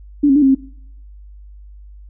sine tone with pitch steps, 289.9 / 271.2 / 295.9 / 269 / 267.5 Hz, D4 / C#4 / D4 / C4 / C4, -22 / -38 / +13 / +48 / +38 cents, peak -8 dBFS, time 0.23-0.55 s, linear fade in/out 10 ms, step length 64 ms, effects noise-tail reverb RT60 0.7 s tail -23 dB re dry + added 50 Hz sine -36 dBFS peak until 2.09 s

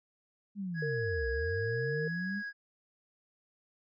sine linear two-way sweep, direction down then up, 208.7 to 59.2 to 208.7 Hz, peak -34 dBFS, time 0.55-2.43 s, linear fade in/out 50 ms, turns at 1.28 s
triangle tone with vibrato, 1661.2 Hz, G#6, in tune, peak -35 dBFS, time 0.74-2.53 s, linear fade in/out 50 ms, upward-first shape sine, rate 1 Hz, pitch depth 10 cents each way
sine tone, 460.1 Hz, A#4, 23 cents flat, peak -33 dBFS, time 0.82-2.08 s, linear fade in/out 5 ms
effects resampled to 16000 Hz

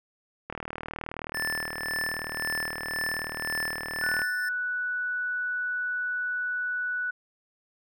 click train, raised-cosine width 0.5 ms, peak -19 dBFS, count 146, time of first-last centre 0.5-4.218 s, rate 39 Hz
square tone with tremolo, 1760 Hz, A6, in tune, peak -28 dBFS, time 1.34-4.49 s, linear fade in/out 5 ms, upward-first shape sine, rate 1.9 Hz, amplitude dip 60%
sine tone, 1480 Hz, F#6, in tune, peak -27 dBFS, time 4.02-7.11 s, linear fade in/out 10 ms
effects none

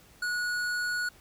sine tone with hard clipping, 1459 Hz, F#6, 25 cents flat, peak -30 dBFS, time 0.22-1.09 s, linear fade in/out 5 ms, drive 13 dB, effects pink hiss -57 dBFS RMS until 1.2 s

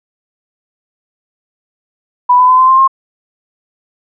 sine tone with pitch steps, 987.8 / 1003.3 / 1019.1 / 1035.1 / 1051.4 / 1067.9 Hz, B5 / B5 / C6 / C6 / C6 / C6, 0 / +27 / -46 / -19 / +8 / +35 cents, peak -4 dBFS, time 2.29-2.878 s, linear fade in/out 10 ms, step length 98 ms, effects none

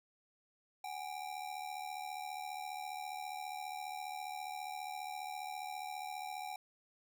square ring-modulated tone, 784 Hz, G5, in tune, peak -39 dBFS, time 0.84-6.56 s, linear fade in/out 2 ms, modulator 37.4 Hz, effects none

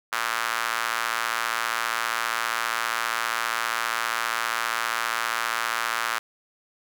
square tone with high-pass filter, 57.5 Hz, A#1, 23 cents flat, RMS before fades -27 dBFS, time 0.12-6.19 s, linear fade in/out 10 ms, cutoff 1300 Hz, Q 2.2, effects none

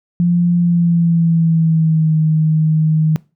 sine tone with pitch glide, 173.9 to 156.73 Hz, F3 to D#3, -7 to +13 cents, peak -10 dBFS, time 0.2-3.16 s, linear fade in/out 0 ms, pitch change -180 cents, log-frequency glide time 0.58-2.16 s, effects noise-tail reverb RT60 0.3 s tail -22 dB re dry

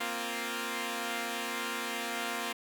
5% pulse chord, Bb suspended second, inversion none, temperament equal, 233.1 / 261.6 / 349.2 Hz, Bb3 / C4 / F4, 0 / 0 / 0 cents, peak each -25 / -28 / -27 dBFS, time 0-2.53 s, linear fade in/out 10 ms, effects none

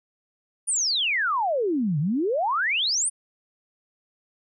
sine exponential two-way sweep, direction down then up, 9810 to 138.59 to 9810 Hz, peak -21 dBFS, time 0.67-3.1 s, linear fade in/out 20 ms, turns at 1.99 s, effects none

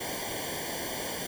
pink noise with comb filter, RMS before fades -35 dBFS, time 0-1.27 s, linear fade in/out 10 ms, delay 0.76 ms, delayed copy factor -0.9, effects none

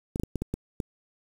clicks, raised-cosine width 3 ms, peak -16 dBFS, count 7, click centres 0.159 / 0.198 / 0.235 / 0.357 / 0.42 / 0.54 / 0.802 s, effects 7-bit

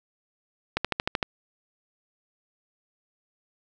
click train, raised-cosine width 0.3 ms, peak -8 dBFS, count 7, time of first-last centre 0.77-1.228 s, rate 13.1 Hz, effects none

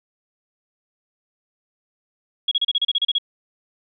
sine tone bursts, 3322 Hz, G#7, in tune, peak -16 dBFS, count 11, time 2.48-3.184 s, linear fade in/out 5 ms, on 34 ms, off 33 ms, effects none

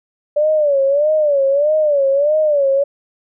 sine tone with vibrato, 581 Hz, D5, 19 cents flat, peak -11 dBFS, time 0.36-2.84 s, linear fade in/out 10 ms, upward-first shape sine, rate 1.6 Hz, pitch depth 120 cents each way, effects none

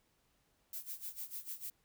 violet noise with tremolo, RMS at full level -42 dBFS, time 0.73-1.7 s, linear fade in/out 2 ms, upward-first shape sine, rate 6.7 Hz, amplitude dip 85%, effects pink hiss -75 dBFS RMS until 1.84 s

